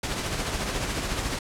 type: noise with tremolo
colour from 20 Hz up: pink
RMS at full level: -27 dBFS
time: 0.03-1.39 s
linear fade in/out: 5 ms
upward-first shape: triangle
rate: 14 Hz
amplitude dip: 45%
effects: low-pass 9000 Hz 12 dB/octave